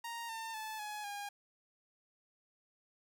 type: tone with pitch steps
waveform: sawtooth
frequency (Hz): 932.3 / 901.1 / 870.9 / 841.7 / 813.5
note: A#5 / A5 / A5 / G#5 / G#5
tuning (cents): 0 / +41 / -18 / +23 / -36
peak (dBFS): -37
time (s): 0.04-1.29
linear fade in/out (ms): 5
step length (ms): 250
effects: none